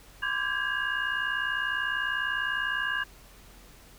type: tone cluster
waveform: sine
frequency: 1027 / 1161 / 1597 / 1657 / 2841 Hz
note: C6 / D6 / G6 / G#6 / F7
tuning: -33 / -20 / +32 / -4 / +29 cents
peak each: -38 / -39 / -31 / -30 / -37 dBFS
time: 0.22-3.04 s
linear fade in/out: 10 ms
effects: added 45 Hz sine -54 dBFS peak until 3.98 s + pink hiss -54 dBFS RMS until 3.98 s